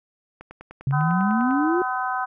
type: click train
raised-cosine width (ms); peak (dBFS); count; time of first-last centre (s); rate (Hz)
0.5; -25; 12; 0.41-1.51; 10
type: exponential sweep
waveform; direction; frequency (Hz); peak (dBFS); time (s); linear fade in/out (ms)
sine; up; 131.4 to 370; -19; 0.87-1.82; 2
type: harmonic tone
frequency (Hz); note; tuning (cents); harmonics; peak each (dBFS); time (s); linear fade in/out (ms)
253.2; B3; +43; 3 / 4 / 5 / 6; -27 / -28 / -29 / -30; 0.92-2.26; 20
effects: none